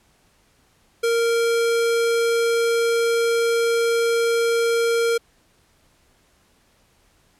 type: tone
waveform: square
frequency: 464.1 Hz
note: A#4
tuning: 8 cents flat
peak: -18 dBFS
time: 1.03-5.18 s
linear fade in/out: 10 ms
effects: pink hiss -60 dBFS RMS until 7.39 s + low-pass 12000 Hz 12 dB/octave